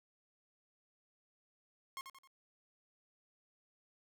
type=tone with echo; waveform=sawtooth; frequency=1076 Hz; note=C6; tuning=48 cents sharp; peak=-38 dBFS; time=1.97-2.01 s; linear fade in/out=0 ms; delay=88 ms; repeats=3; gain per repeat=-7 dB; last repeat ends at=2.274 s; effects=none